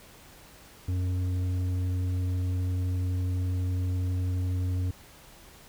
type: tone with tanh clipping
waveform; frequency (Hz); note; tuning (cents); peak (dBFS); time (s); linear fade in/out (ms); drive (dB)
triangle; 91.2; F#2; -24; -27; 0.88-4.91; 5; 12
effects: pink hiss -52 dBFS RMS until 5.68 s